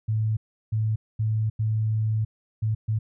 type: tone bursts at uneven times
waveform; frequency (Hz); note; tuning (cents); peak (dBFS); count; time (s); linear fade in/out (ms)
sine; 109.3; A2; -11; -21; 6; 0.08-0.37 / 0.72-0.96 / 1.19-1.5 / 1.59-2.25 / 2.62-2.75 / 2.88-2.99; 10
effects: none